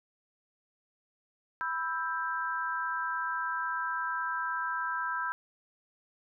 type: chord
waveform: sine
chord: E minor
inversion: second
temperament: just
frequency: 988.9 / 1318.5 / 1582.2 Hz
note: B5 / E6 / G6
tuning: +2 / 0 / +16 cents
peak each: -35 / -35 / -34 dBFS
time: 1.61-5.32 s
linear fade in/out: 0 ms
effects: none